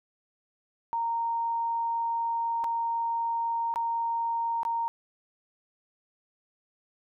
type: tone with dropouts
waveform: sine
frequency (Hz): 926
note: A#5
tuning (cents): -12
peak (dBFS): -26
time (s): 0.93-4.88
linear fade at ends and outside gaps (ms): 0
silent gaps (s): 2.639-2.643 / 3.74-3.759 / 4.632-4.651
effects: none